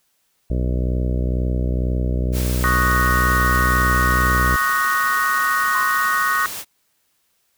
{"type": "harmonic tone", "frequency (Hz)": 62.1, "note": "B1", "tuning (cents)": 10, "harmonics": [1, 2, 3, 4, 5, 6, 7, 8, 9, 10], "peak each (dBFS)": [-19, -25, -29, -31, -33, -35, -36, -37, -38, -39], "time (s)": [0.5, 4.56], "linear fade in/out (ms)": 5}
{"type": "noise", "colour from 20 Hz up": "white", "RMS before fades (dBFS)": -30, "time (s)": [2.32, 6.65], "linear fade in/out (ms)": 50}
{"type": "chord", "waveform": "sine", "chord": "D# minor seventh", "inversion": "third", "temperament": "equal", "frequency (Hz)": [1108.7, 1244.5, 1480, 1864.7], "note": ["C#6", "D#6", "F#6", "A#6"], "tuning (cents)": [0, 0, 0, 0], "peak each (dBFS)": -22, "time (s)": [2.64, 6.46], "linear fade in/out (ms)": 0}
{"type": "tone with exponential decay", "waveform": "sine", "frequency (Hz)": 1046, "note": "C6", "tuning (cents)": -1, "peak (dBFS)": -21, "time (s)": [5.75, 6.31], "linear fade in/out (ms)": 2, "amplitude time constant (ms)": 120}
{"effects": ["white hiss -66 dBFS RMS until 7.57 s"]}